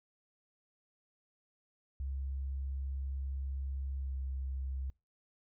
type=tone with pitch glide; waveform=sine; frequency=67.6 to 66.4 Hz; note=C#2 to C2; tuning=-43 to +26 cents; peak=-35 dBFS; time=2-4.9 s; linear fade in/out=0 ms; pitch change=-31 cents; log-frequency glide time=3.99-4.14 s; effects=noise-tail reverb RT60 0.3 s tail -26 dB re dry